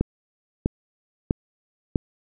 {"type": "click train", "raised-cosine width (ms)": 3, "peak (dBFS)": -7, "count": 4, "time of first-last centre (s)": [0.01, 1.958], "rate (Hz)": 1.54, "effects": []}